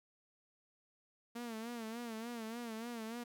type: tone with vibrato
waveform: sawtooth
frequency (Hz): 230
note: A#3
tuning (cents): -23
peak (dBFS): -38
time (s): 1.35-3.24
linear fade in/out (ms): 10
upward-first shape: sine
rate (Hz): 3.4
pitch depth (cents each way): 85
effects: none